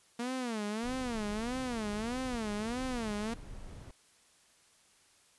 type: tone with vibrato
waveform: sawtooth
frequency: 231.6 Hz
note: A#3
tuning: 11 cents flat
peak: -30 dBFS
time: 0.19-3.34 s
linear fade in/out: 5 ms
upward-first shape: sine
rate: 1.6 Hz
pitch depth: 200 cents each way
type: noise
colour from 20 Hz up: brown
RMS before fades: -46 dBFS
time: 0.83-3.91 s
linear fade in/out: 2 ms
effects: white hiss -65 dBFS RMS until 5.38 s + resampled to 24000 Hz